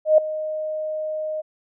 sine tone with ADSR envelope, 620 Hz, D#5, 6 cents flat, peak -8 dBFS, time 0.05-1.42 s, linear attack 130 ms, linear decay 4 ms, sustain -16 dB, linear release 21 ms, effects none

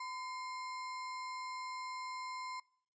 sine tone with sample-and-hold, 1017 Hz, C6, 50 cents flat, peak -40 dBFS, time 0-2.6 s, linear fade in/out 5 ms, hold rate 3150 Hz, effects noise-tail reverb RT60 0.6 s tail -23 dB re dry + resampled to 16000 Hz

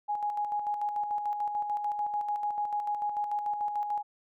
sine tone with tremolo, 830.6 Hz, G#5, in tune, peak -27 dBFS, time 0.08-4.03 s, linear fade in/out 20 ms, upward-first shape square, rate 6.8 Hz, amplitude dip 45%, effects none

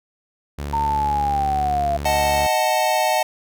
sawtooth tone, 72 Hz, D2, 34 cents flat, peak -22 dBFS, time 0.58-2.47 s, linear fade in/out 10 ms
sine linear sweep, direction down, 917 to 680 Hz, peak -18 dBFS, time 0.73-1.97 s, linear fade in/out 5 ms
square chord, D# diminished, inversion none, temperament equal, 622.3 / 740 / 880 Hz, D#5 / F#5 / A5, 0 / 0 / 0 cents, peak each -22 dBFS, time 2.05-3.23 s, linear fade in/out 5 ms
effects none

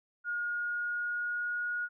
sine tone with pitch glide, 1431 to 1445.1 Hz, F6 to F#6, +42 to -41 cents, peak -31 dBFS, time 0.24-1.89 s, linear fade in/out 50 ms, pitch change +17 cents, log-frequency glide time 0.48-1.66 s, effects none

